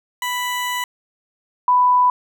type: tone pair in turn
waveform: 20% pulse / sine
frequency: 989 / 992.9 Hz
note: B5 / B5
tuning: +2 / +9 cents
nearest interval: unison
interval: 7 cents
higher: second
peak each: -16 / -11 dBFS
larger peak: second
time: 0.22-0.84 / 1.68-2.1 s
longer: first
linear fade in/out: 2 ms
effects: none